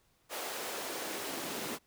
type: noise with high-pass filter sweep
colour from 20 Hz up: pink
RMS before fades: -39 dBFS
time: 0.29-1.79 s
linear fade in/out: 50 ms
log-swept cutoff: 550 to 240 Hz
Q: 1.3
effects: pink hiss -71 dBFS RMS until 1.86 s